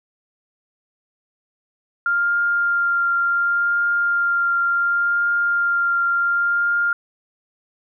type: tone with vibrato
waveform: sine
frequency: 1396.9 Hz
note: F6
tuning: in tune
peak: -16 dBFS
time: 2.06-6.93 s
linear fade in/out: 2 ms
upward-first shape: triangle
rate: 0.69 Hz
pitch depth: 12 cents each way
effects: none